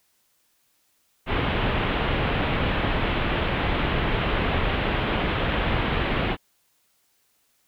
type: low-pass noise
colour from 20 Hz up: pink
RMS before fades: -24 dBFS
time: 1.26-6.37 s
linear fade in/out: 50 ms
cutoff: 3400 Hz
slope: 48 dB/octave
effects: white hiss -67 dBFS RMS until 7.67 s